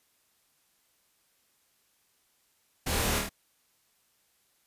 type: noise with echo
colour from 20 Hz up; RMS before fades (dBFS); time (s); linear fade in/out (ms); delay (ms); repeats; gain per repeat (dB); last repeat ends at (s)
pink; -31; 2.86-3.19; 10; 26; 4; -2; 3.294
effects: white hiss -70 dBFS RMS until 4.66 s + resampled to 32000 Hz